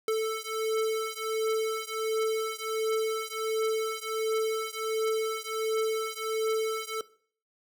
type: beating tone pair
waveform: square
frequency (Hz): 440 / 441.4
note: A4 / A4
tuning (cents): 0 / +5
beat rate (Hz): 1.4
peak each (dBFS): -31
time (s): 0.08-7.01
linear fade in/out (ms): 2
effects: noise-tail reverb RT60 0.5 s tail -19 dB re dry